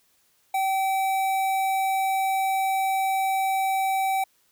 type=tone with notch filter; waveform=square; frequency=770 Hz; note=G5; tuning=31 cents flat; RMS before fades=-24 dBFS; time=0.54-4.24 s; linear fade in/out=5 ms; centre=5000 Hz; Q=0.99; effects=white hiss -65 dBFS RMS until 4.51 s